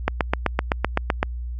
click train, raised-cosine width 0.5 ms, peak -3 dBFS, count 10, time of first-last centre 0.08-1.229 s, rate 7.83 Hz, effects added 60 Hz sine -27 dBFS peak until 1.59 s

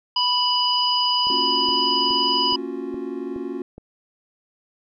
harmonic tone, 987.8 Hz, B5, in tune, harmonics 1 / 3 / 5, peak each -22 / -22 / -22 dBFS, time 0.16-2.56 s, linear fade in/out 5 ms
click train, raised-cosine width 2 ms, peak -25 dBFS, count 7, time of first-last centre 1.27-3.78 s, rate 2.39 Hz
triangle chord, Gb major seventh, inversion first, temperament equal, 233.1 / 277.2 / 349.2 / 370 Hz, Bb3 / Db4 / F4 / Gb4, 0 / 0 / 0 / 0 cents, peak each -34 / -29 / -30 / -30 dBFS, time 1.3-3.62 s, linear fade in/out 2 ms
effects none

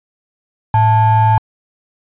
triangle ring-modulated tone, 384.8 Hz, G4, 32 cents flat, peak -3 dBFS, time 0.74-1.38 s, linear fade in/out 2 ms, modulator 494 Hz, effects resampled to 8000 Hz

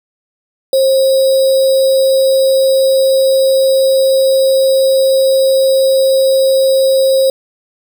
sine tone with sample-and-hold, 533 Hz, C5, 32 cents sharp, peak -7 dBFS, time 0.73-7.3 s, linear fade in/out 2 ms, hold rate 4410 Hz, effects none

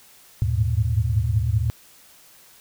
sine tone cluster, 77.1 / 102.2 / 107.5 / 118 Hz, D#2 / G#2 / A2 / A#2, -15 / -27 / -40 / +22 cents, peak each -24 dBFS, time 0.42-1.7 s, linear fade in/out 0 ms, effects white hiss -51 dBFS RMS until 2.6 s

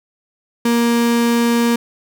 35% pulse tone, 235.1 Hz, A#3, 15 cents sharp, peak -11 dBFS, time 0.65-1.76 s, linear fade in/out 5 ms, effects none

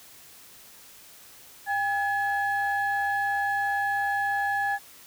sine tone pair together, 802.9 / 1700 Hz, G5 / G#6, +41 / +40 cents, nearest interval octave + minor second, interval 1299 cents, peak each -25 / -26 dBFS, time 1.66-4.79 s, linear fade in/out 50 ms, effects tanh soft clip ceiling -18 dBFS + white hiss -50 dBFS RMS until 5.06 s

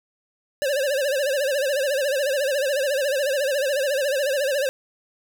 square tone with vibrato, 554.4 Hz, C#5, in tune, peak -21 dBFS, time 0.62-4.69 s, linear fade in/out 0 ms, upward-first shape sine, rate 14 Hz, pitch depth 120 cents each way, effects none

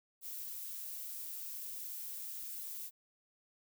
violet noise, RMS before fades -44 dBFS, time 0.21-2.91 s, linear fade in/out 50 ms, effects none

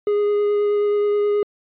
triangle tone with vibrato, 413 Hz, G#4, 10 cents flat, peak -14 dBFS, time 0.07-1.43 s, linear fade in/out 2 ms, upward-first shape triangle, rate 9.4 Hz, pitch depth 11 cents each way, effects resampled to 8000 Hz

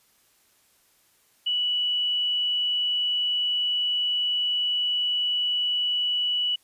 sine tone, 2950 Hz, F#7, 6 cents flat, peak -22 dBFS, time 1.46-6.56 s, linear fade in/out 10 ms, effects white hiss -63 dBFS RMS until 6.63 s + resampled to 32000 Hz

